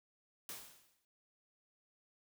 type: noise with exponential decay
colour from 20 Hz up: white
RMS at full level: -44 dBFS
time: 0.49-1.05 s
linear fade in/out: 1 ms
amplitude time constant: 120 ms
effects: none